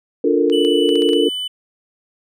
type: chord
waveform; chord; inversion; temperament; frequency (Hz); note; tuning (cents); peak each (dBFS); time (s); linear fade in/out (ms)
sine; Bb major seventh; first; just; 291.4 / 349.6 / 437 / 466.2; D4 / F4 / A4 / Bb4; -13 / +2 / -12 / 0; -18; 0.24-1.29; 5
type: clicks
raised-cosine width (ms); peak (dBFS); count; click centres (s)
0.2; -17; 7; 0.499 / 0.649 / 0.891 / 0.956 / 1.021 / 1.09 / 1.133
type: tone with pitch glide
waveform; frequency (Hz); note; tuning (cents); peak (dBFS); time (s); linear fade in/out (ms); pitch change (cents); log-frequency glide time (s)
triangle; 2974 to 3000; F#7 to F#7; +8 to +23; -20; 0.52-1.48; 10; +15; 1.13-1.27
effects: none